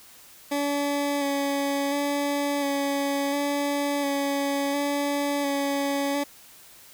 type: tone with vibrato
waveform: 20% pulse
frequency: 283.1 Hz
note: C#4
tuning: 37 cents sharp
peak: -19 dBFS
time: 0.51-6.24 s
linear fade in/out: 10 ms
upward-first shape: square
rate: 0.71 Hz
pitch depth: 16 cents each way
effects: white hiss -50 dBFS RMS until 6.93 s